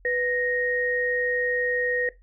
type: tone pair together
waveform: sine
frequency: 493.9 / 1866.2 Hz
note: B4 / A#6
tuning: 0 / +1 cents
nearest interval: octave + major seventh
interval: 2301 cents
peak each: -25 dBFS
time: 0.05-2.09 s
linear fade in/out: 2 ms
effects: noise-tail reverb RT60 0.2 s tail -18 dB re dry + added 44 Hz sine -51 dBFS peak until 2.22 s